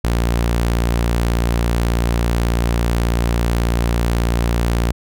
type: tone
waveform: sawtooth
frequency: 58.27 Hz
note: A#1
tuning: in tune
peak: -11 dBFS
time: 0.04-4.92 s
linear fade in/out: 5 ms
effects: none